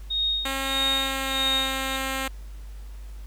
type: tone with tremolo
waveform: sine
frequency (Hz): 3726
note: A#7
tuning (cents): -2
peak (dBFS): -21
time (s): 0.1-1.97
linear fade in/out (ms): 10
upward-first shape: sine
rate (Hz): 1.6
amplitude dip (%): 90
type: tone with pitch glide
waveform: 5% pulse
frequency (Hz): 270 to 266.4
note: C#4 to C4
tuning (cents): -45 to +31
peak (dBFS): -15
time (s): 0.45-2.28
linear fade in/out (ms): 5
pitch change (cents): -24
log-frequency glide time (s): 0.93-1.61
effects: added 50 Hz sine -36 dBFS peak until 3.26 s + pink hiss -55 dBFS RMS until 3.26 s